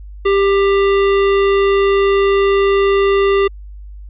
square tone, 395.7 Hz, G4, 16 cents sharp, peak -11 dBFS, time 0.25-3.48 s, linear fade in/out 10 ms, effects added 50 Hz sine -30 dBFS peak until 4.09 s + resampled to 8000 Hz

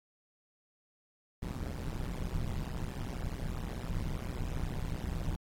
brown noise with amplitude modulation, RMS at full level -32 dBFS, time 1.42-5.36 s, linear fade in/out 5 ms, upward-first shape sine, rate 126 Hz, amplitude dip 100%, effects AAC 48 kbps

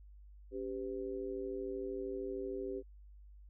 sine tone with amplitude modulation, 392 Hz, G4, in tune, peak -33 dBFS, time 0.51-2.83 s, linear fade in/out 50 ms, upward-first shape sine, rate 113 Hz, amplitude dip 100%, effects added 50 Hz sine -53 dBFS peak until 3.49 s

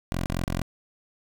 10% pulse tone bursts, 43.65 Hz, F1, in tune, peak -18 dBFS, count 3, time 0.12-0.618 s, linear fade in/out 0 ms, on 140 ms, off 39 ms, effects none

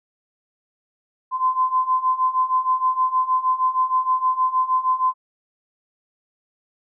sine beating tone pair, 1025 / 1031.4 Hz, C6 / C6, -36 / -25 cents, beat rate 6.4 Hz, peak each -22 / -19 dBFS, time 1.31-5.14 s, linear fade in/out 50 ms, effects none

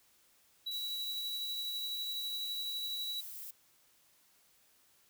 triangle tone with tremolo, 3916 Hz, B7, 15 cents flat, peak -34 dBFS, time 0.66-3.21 s, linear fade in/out 10 ms, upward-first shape sine, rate 12 Hz, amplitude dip 25%
violet noise, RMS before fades -46 dBFS, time 0.71-3.51 s, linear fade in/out 5 ms
effects white hiss -68 dBFS RMS until 5.09 s

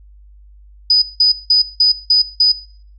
sine tone bursts, 4978 Hz, D#8, in tune, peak -7 dBFS, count 6, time 0.9-2.52 s, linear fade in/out 5 ms, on 120 ms, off 180 ms, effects noise-tail reverb RT60 0.5 s tail -18 dB re dry + added 50 Hz sine -40 dBFS peak until 2.98 s

